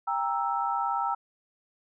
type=chord; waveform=sine; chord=E diminished; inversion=first; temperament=equal with one note detuned; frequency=794.5 / 932.3 / 1318.5 Hz; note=G5 / Bb5 / E6; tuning=+23 / 0 / 0 cents; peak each=-30 dBFS; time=0.07-1.15 s; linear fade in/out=10 ms; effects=none